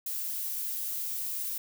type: noise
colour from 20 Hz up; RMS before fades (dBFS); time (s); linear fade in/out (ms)
violet; -34; 0.06-1.58; 5
effects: none